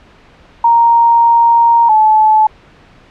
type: tone pair in turn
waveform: sine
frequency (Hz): 932.3 / 865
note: A#5 / A5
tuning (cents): 0 / -30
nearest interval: minor second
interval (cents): 130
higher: first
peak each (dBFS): -5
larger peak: neither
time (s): 0.64-1.89 / 1.89-2.47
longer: first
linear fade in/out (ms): 5
effects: pink hiss -43 dBFS RMS until 3.1 s + low-pass 3000 Hz 12 dB/octave